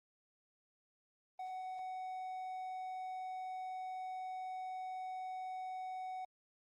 triangle tone, 746 Hz, F#5, 14 cents sharp, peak -39 dBFS, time 1.39-6.25 s, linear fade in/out 5 ms, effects Opus 24 kbps

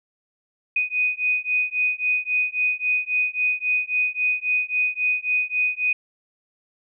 sine beating tone pair, 2489 / 2492.7 Hz, D#7 / D#7, 0 / +3 cents, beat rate 3.7 Hz, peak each -23 dBFS, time 0.76-5.93 s, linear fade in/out 5 ms, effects none

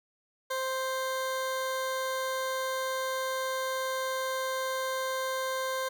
20% pulse tone, 523.3 Hz, C5, in tune, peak -25 dBFS, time 0.5-5.89 s, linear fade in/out 10 ms, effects none

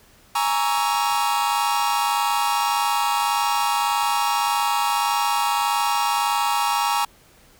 45% pulse chord, A# half-diminished seventh, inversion third, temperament equal with one note detuned, 830.6 / 932.3 / 1119 / 1318.5 Hz, G#5 / A#5 / C#6 / E6, 0 / 0 / +16 / 0 cents, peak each -24 / -23 / -26 / -28 dBFS, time 0.35-7.05 s, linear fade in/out 5 ms, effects pink hiss -53 dBFS RMS until 7.59 s

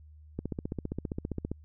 click train, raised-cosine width 3 ms, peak -20 dBFS, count 18, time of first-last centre 0.39-1.516 s, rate 15.1 Hz, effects added 76 Hz sine -50 dBFS peak until 1.64 s

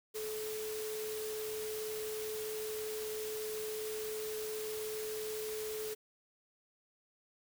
sine tone in noise, 431.5 Hz, A4, 34 cents flat, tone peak -38 dBFS, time 0.14-5.95 s, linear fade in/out 20 ms, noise white, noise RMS -45 dBFS, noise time 0.14-5.95 s, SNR +4 dB, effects none

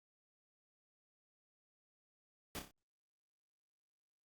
pink noise with echo, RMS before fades -44 dBFS, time 2.55-2.59 s, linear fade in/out 0 ms, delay 30 ms, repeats 4, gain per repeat -6 dB, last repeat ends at 2.71 s, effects Opus 48 kbps

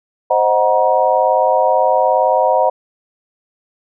sine chord, C half-diminished seventh, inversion none, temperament equal with one note detuned, 523.3 / 622.3 / 740 / 950.8 Hz, C5 / Eb5 / Gb5 / Bb5, 0 / 0 / 0 / +34 cents, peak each -16 dBFS, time 0.3-2.7 s, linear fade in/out 10 ms, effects none

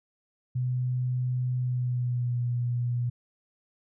sine tone with pitch glide, 125.8 to 121.37 Hz, B2 to B2, +32 to -30 cents, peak -25 dBFS, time 0.55-3.1 s, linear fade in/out 10 ms, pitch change -62 cents, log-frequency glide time 1.58-2.4 s, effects none

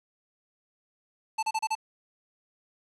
square tone bursts, 879 Hz, A5, 2 cents flat, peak -26 dBFS, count 5, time 1.38-1.753 s, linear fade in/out 10 ms, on 49 ms, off 32 ms, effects resampled to 24000 Hz + 9-bit

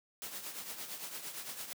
white noise with tremolo, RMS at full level -41 dBFS, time 0.22-1.73 s, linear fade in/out 0 ms, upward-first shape triangle, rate 8.8 Hz, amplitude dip 65%, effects high-pass 150 Hz 12 dB/octave

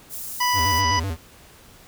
white high-pass noise, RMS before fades -33 dBFS, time 0.09-0.83 s, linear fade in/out 50 ms, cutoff 7900 Hz, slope 12 dB/octave
harmonic tone, 987.8 Hz, B5, in tune, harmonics 1 / 2 / 3 / 5 / 6, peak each -20 / -26 / -29 / -28 / -31 dBFS, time 0.4-1 s, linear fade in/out 10 ms
square tone with vibrato, 89 Hz, F2, 33 cents sharp, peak -25 dBFS, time 0.53-1.17 s, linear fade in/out 50 ms, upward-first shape square, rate 7.9 Hz, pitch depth 160 cents each way
effects pink hiss -49 dBFS RMS until 1.87 s

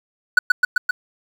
triangle tone with echo, 1481 Hz, F#6, 1 cent sharp, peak -5 dBFS, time 0.37-0.39 s, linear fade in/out 5 ms, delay 130 ms, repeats 4, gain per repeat -2 dB, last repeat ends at 0.91 s, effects 7-bit

